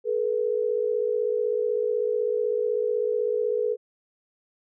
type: tone pair together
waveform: sine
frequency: 428.6 / 484.6 Hz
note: A4 / B4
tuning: -45 / -33 cents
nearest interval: major second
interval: 212 cents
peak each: -25 dBFS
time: 0.04-3.77 s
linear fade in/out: 50 ms
effects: none